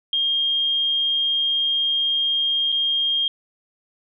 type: tone with dropouts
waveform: sine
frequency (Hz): 3222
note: G7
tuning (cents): +47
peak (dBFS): -18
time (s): 0.13-3.28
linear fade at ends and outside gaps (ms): 2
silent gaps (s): 2.72-2.724
effects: none